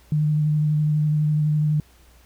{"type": "tone with vibrato", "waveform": "sine", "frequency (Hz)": 151.5, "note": "D#3", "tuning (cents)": -46, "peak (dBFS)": -17, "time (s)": [0.12, 1.8], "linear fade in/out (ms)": 2, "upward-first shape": "triangle", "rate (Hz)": 12, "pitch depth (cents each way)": 20, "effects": ["added 60 Hz sine -52 dBFS peak until 2.25 s", "pink hiss -56 dBFS RMS until 2.25 s"]}